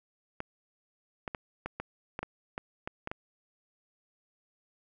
clicks, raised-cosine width 0.5 ms, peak -20 dBFS, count 11, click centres 0.404 / 1.278 / 1.348 / 1.66 / 1.8 / 2.191 / 2.23 / 2.579 / 2.875 / 3.074 / 3.115 s, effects none

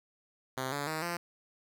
5% pulse tone with pitch steps, 130.81 / 143.48 / 157.37 / 172.6 Hz, C3 / D3 / D#3 / F3, 0 / -40 / +20 / -20 cents, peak -22 dBFS, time 0.57-1.17 s, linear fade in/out 5 ms, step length 150 ms, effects none

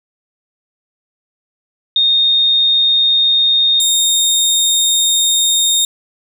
sine / 25% pulse tone pair in turn, 3686 / 3686 Hz, A#7 / A#7, -20 / -20 cents, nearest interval unison, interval 0 cents, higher neither, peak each -9 / -7 dBFS, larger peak second, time 1.96-3.8 / 3.8-5.85 s, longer second, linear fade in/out 2 ms, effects none

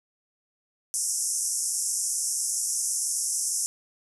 white band-pass noise, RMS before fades -28 dBFS, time 0.94-3.66 s, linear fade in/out 0 ms, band 5400 to 11000 Hz, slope 96 dB/octave, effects none

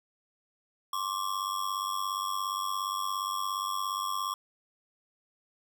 square ring-modulated tone, 1108.7 Hz, C#6, in tune, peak -28 dBFS, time 0.93-4.34 s, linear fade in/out 2 ms, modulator 48.6 Hz, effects none

